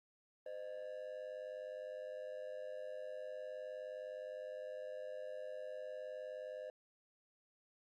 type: ring-modulated tone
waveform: triangle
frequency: 563 Hz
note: C#5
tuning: 27 cents sharp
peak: -39 dBFS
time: 0.46-6.7 s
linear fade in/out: 2 ms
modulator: 49.8 Hz
effects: Opus 32 kbps